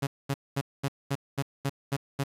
sawtooth tone bursts, 138.59 Hz, C#3, in tune, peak -22 dBFS, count 9, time 0.02-2.239 s, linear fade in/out 10 ms, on 51 ms, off 220 ms, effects resampled to 32000 Hz + 8-bit

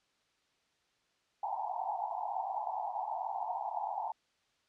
white band-pass noise, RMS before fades -37 dBFS, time 1.43-4.12 s, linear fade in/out 5 ms, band 700 to 930 Hz, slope 96 dB/octave, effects white hiss -74 dBFS RMS until 4.68 s + low-pass 5000 Hz 12 dB/octave

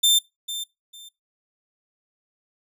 sawtooth tone with echo, 3579 Hz, A7, 29 cents sharp, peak -12 dBFS, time 0.03-0.19 s, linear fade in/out 10 ms, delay 450 ms, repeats 2, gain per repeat -13 dB, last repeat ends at 1.09 s, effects noise-tail reverb RT60 0.2 s tail -21 dB re dry

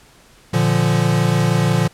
square chord, Bb major, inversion none, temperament equal with one note detuned, 116.54 / 146.83 / 173.11 Hz, Bb2 / D3 / F3, 0 / 0 / -15 cents, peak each -19 dBFS, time 0.53-1.88 s, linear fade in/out 10 ms, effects pink hiss -49 dBFS RMS until 1.93 s + low-pass 11000 Hz 12 dB/octave

